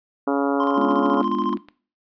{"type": "harmonic tone", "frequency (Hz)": 140, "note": "C#3", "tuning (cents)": 18, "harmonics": [2, 3, 4, 5, 6, 7, 8, 9, 10], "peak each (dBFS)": [-21, -25, -27, -29, -31, -32, -33, -34, -35], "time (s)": [0.27, 1.22], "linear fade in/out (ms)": 5}
{"type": "tone with tremolo", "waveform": "triangle", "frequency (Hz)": 1046.5, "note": "C6", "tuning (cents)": 0, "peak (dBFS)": -20, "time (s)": [0.6, 1.54], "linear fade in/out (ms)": 2, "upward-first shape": "square", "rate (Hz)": 14, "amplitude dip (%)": 60}
{"type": "chord", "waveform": "sine", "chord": "G# diminished seventh", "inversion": "none", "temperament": "equal with one note detuned", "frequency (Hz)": [207.7, 246.9, 293.7, 346.2], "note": ["G#3", "B3", "D4", "F4"], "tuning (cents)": [0, 0, 0, -15], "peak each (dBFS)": -27, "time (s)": [0.76, 1.58], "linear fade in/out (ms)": 20}
{"type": "clicks", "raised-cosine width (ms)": 0.3, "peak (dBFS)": -27, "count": 9, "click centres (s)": [0.909, 1.057, 1.144, 1.23, 1.317, 1.438, 1.529, 1.572, 1.686]}
{"effects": ["noise-tail reverb RT60 0.4 s tail -18 dB re dry", "resampled to 11025 Hz"]}